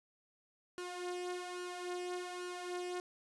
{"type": "tone with flanger", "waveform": "sawtooth", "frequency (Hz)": 358.1, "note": "F4", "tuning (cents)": 43, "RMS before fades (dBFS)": -42, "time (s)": [0.78, 3], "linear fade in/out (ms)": 0, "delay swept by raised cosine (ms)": [0.69, 3.19], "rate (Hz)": 1.2, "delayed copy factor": 0.6, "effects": ["resampled to 24000 Hz"]}